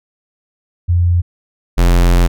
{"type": "tone pair in turn", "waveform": ["sine", "square"], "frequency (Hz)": [87.31, 43.66], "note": ["F2", "F1"], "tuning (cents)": [0, 0], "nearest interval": "octave", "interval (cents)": 1200, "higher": "first", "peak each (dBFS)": [-9, -8], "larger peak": "second", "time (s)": [[0.88, 1.22], [1.77, 2.28]], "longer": "second", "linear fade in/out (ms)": 20, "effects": []}